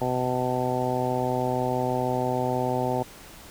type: harmonic tone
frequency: 126.2 Hz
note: B2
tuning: 38 cents sharp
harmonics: 1 / 2 / 3 / 4 / 5 / 6 / 7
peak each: -31 / -31 / -31 / -31 / -31 / -31 / -31 dBFS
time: 0.01-3.03 s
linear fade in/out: 5 ms
effects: pink hiss -46 dBFS RMS until 3.5 s